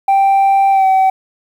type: tone with pitch glide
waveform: sine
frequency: 784 to 763.4 Hz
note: G5 to G5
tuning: 0 to -46 cents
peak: -5 dBFS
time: 0.08-1.1 s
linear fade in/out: 5 ms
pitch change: -46 cents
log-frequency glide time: 0.71-0.86 s
effects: tanh soft clip ceiling -7 dBFS + 7-bit